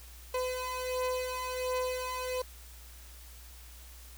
30% pulse beating tone pair, 506 / 507.4 Hz, B4 / B4, +42 / +47 cents, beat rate 1.4 Hz, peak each -34 / -31 dBFS, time 0.34-2.42 s, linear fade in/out 5 ms, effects added 60 Hz sine -49 dBFS peak until 4.17 s + white hiss -54 dBFS RMS until 4.17 s

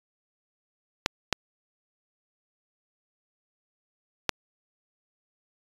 clicks, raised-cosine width 0.2 ms, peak -4 dBFS, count 3, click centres 1.061 / 1.327 / 4.293 s, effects resampled to 24000 Hz

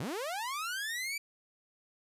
sawtooth linear sweep, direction up, 103.83 to 2342 Hz, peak -31 dBFS, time 0-1.18 s, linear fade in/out 5 ms, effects resampled to 32000 Hz

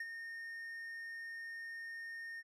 triangle tone with ADSR envelope, 1834 Hz, A#6, 29 cents flat, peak -36 dBFS, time 0-2.43 s, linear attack 5 ms, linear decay 37 ms, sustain -6 dB, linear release 39 ms, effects resampled to 32000 Hz

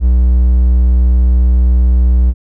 triangle tone, 61.5 Hz, B1, 7 cents flat, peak -4 dBFS, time 0-2.34 s, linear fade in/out 50 ms, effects none

